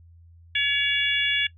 harmonic tone with a mistuned harmonic, 567 Hz, C#5, 39 cents sharp, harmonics 3 / 4 / 5 / 6, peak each -26 / -26 / -26 / -26 dBFS, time 0.55-1.47 s, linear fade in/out 5 ms, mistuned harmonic 5, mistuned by -16 cents, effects noise-tail reverb RT60 0.1 s tail -20 dB re dry + added 84 Hz sine -48 dBFS peak until 1.57 s

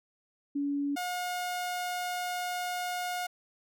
sine / sawtooth tone pair in turn, 284.3 / 718.4 Hz, C#4 / F5, +44 / +49 cents, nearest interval octave + major third, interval 1605 cents, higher second, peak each -28 dBFS, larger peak neither, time 0.55-0.96 / 0.96-3.27 s, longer second, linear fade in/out 10 ms, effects none

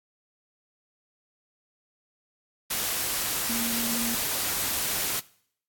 sine tone in noise, 233.1 Hz, A#3, in tune, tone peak -30 dBFS, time 3.49-4.15 s, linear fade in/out 10 ms, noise white, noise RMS -28 dBFS, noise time 2.7-5.2 s, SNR -5 dB, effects noise-tail reverb RT60 0.6 s tail -21 dB re dry + AAC 64 kbps

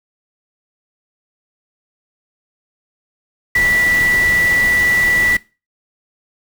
sine tone in noise, 1961 Hz, B6, 13 cents flat, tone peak -11 dBFS, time 3.55-5.37 s, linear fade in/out 5 ms, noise pink, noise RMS -25 dBFS, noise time 3.55-5.37 s, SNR +11 dB, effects noise-tail reverb RT60 0.3 s tail -20 dB re dry

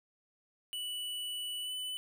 square tone with pitch glide, 2960 to 2998 Hz, F#7 to F#7, 0 to +22 cents, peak -37 dBFS, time 0.73-1.97 s, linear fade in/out 0 ms, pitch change +22 cents, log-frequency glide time 1.61-1.72 s, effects none

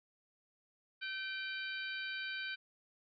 harmonic tone with a mistuned harmonic, 769 Hz, G5, 33 cents flat, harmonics 2 / 3 / 4 / 5 / 6, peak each -41 / -45 / -47 / -49 / -51 dBFS, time 1.01-2.56 s, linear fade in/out 20 ms, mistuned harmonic 3, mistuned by +49 cents, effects none

